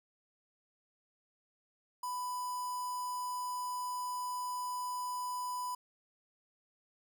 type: tone with notch filter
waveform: square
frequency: 994 Hz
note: B5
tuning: 11 cents sharp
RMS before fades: -38 dBFS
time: 2.03-5.75 s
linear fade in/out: 5 ms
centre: 2800 Hz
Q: 0.96
effects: none